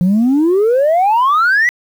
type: exponential sweep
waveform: sine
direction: up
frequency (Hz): 172.2 to 2000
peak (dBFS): -7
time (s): 0.01-1.69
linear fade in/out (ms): 0
effects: tanh soft clip ceiling -7 dBFS + 7-bit